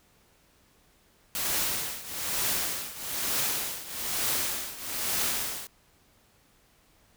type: noise with tremolo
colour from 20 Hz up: white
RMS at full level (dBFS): -27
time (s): 1.35-5.67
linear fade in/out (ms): 0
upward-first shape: triangle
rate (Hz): 1.1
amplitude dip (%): 85
effects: pink hiss -63 dBFS RMS until 7.16 s